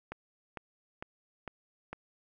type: click train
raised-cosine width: 0.5 ms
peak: -24 dBFS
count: 5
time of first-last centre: 0.12-1.93 s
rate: 2.21 Hz
effects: none